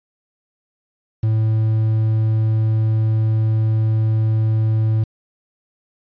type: tone with quantisation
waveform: triangle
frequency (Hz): 110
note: A2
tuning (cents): 0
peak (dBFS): -12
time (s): 1.23-5.04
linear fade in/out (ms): 5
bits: 7
effects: resampled to 11025 Hz